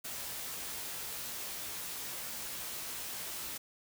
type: noise with comb filter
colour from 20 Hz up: white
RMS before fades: -41 dBFS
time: 0.04-3.58 s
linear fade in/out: 10 ms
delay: 17 ms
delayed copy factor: +0.55
effects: none